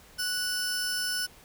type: tone pair together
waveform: sawtooth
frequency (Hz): 1480 / 5291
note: F#6 / E8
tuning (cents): 0 / +6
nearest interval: octave + minor seventh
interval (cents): 2206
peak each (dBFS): -28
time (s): 0.18-1.27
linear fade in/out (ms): 20
effects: pink hiss -54 dBFS RMS until 1.44 s